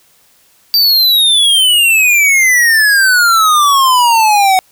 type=exponential sweep; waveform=square; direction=down; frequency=4699 to 740 Hz; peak=-7 dBFS; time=0.74-4.59 s; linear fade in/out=0 ms; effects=white hiss -50 dBFS RMS until 4.71 s